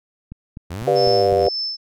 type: click train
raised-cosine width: 5 ms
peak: -21 dBFS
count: 5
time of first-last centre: 0.32-1.325 s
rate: 3.98 Hz
type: exponential two-way sweep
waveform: sawtooth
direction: up then down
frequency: 79.6 to 146.83 to 79.6 Hz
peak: -23 dBFS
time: 0.7-1.48 s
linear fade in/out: 10 ms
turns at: 0.89 s
type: chord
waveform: sine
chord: G dominant seventh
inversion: none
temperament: just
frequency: 392 / 490 / 588 / 705.6 Hz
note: G4 / B4 / D5 / F5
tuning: 0 / -14 / +2 / +18 cents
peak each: -19 / -18 / -20 / -20 dBFS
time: 0.87-1.49 s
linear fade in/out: 5 ms
type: tone with tremolo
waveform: sine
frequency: 5274 Hz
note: E8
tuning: in tune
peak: -21 dBFS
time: 0.95-1.77 s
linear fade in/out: 20 ms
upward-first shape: sine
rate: 1.9 Hz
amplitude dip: 95%
effects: none